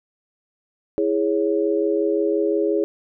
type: chord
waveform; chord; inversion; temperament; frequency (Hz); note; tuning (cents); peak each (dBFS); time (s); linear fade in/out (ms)
sine; C# minor; first; equal; 329.6 / 415.3 / 554.4; E4 / G#4 / C#5; 0 / 0 / 0; -22 / -20 / -25; 0.98-2.84; 0
effects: none